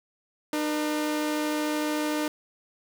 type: tone pair together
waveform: sawtooth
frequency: 302.2 / 480.2 Hz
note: D4 / B4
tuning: +50 / -49 cents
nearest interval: minor sixth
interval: 801 cents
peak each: -22 / -32 dBFS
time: 0.53-2.28 s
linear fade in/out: 2 ms
effects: none